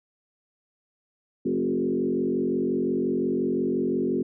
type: tone with frequency modulation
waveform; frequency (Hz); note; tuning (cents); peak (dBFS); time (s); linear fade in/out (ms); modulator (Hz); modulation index
sine; 310; D#4; -6; -22; 1.45-4.23; 10; 45.7; 2.3
effects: none